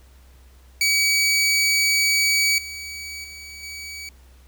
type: tone with level steps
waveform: 20% pulse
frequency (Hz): 2275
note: C#7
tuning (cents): +44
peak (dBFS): -12 / -27 / -32 / -28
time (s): 0.81-4.09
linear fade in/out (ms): 2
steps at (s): 2.58 / 3.24 / 3.63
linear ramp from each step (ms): 2
effects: added 64 Hz sine -47 dBFS peak until 4.47 s + pink hiss -57 dBFS RMS until 4.47 s